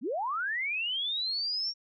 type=linear sweep; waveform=sine; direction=up; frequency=190.4 to 5588 Hz; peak=-29 dBFS; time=0.01-1.74 s; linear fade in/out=50 ms; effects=none